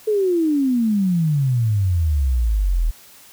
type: exponential sweep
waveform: sine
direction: down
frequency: 440 to 38.31 Hz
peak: -15 dBFS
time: 0.07-2.91 s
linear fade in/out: 10 ms
effects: white hiss -46 dBFS RMS until 3.32 s